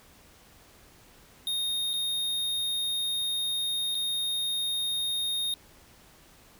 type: tone with dropouts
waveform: square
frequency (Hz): 3700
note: A#7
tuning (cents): -14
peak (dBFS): -28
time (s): 1.47-5.54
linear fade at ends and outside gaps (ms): 1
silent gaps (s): 1.933-1.937 / 3.947-3.951
effects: pink hiss -56 dBFS RMS until 6.59 s